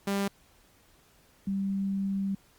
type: tone pair in turn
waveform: sawtooth / sine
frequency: 198.7 / 195.63 Hz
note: G3 / G3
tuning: +24 / -3 cents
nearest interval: unison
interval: 27 cents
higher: first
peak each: -23 / -27 dBFS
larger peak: first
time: 0.07-0.28 / 1.47-2.35 s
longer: second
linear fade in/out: 5 ms
effects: pink hiss -62 dBFS RMS until 2.58 s + Opus 48 kbps